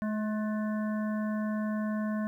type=harmonic tone with a mistuned harmonic; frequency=213.6 Hz; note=G#3; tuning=49 cents sharp; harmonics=1 / 3 / 5 / 7 / 8; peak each=-29 / -39 / -43 / -46 / -47 dBFS; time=0.02-2.27 s; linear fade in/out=0 ms; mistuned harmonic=8; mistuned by=+50 cents; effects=11-bit